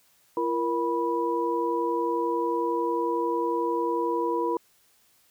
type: tone cluster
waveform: sine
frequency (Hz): 339.9 / 471 / 980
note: F4 / A#4 / B5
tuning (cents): -47 / +18 / -14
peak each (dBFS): -28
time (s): 0.37-4.57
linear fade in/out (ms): 2
effects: white hiss -63 dBFS RMS until 5.3 s